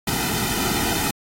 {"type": "noise with comb filter", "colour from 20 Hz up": "pink", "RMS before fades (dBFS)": -23, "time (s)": [0.07, 1.11], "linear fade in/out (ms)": 5, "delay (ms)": 1.8, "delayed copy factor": -0.85, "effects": ["AAC 48 kbps"]}